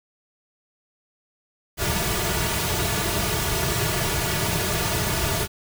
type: noise with comb filter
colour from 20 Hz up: pink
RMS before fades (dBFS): -24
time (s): 1.77-5.48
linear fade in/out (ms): 50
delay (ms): 3.8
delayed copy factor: -0.9
effects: none